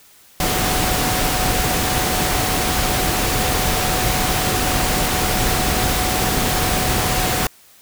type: tone in noise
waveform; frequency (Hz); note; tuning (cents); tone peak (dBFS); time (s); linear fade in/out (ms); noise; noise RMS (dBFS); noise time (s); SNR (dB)
sine; 740; F#5; 0; -26; 0.4-7.47; 2; pink; -19; 0.4-7.47; -10
effects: white hiss -49 dBFS RMS until 7.81 s